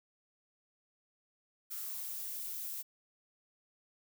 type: noise with high-pass filter sweep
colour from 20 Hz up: violet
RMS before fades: -41 dBFS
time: 1.7-2.83 s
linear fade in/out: 20 ms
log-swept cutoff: 1400 to 270 Hz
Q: 4
effects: none